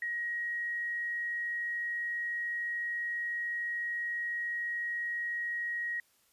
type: tone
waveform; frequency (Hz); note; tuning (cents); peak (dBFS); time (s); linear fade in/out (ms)
sine; 1893; A#6; +26; -32; 0.02-6; 2
effects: white hiss -69 dBFS RMS until 6.32 s + resampled to 32000 Hz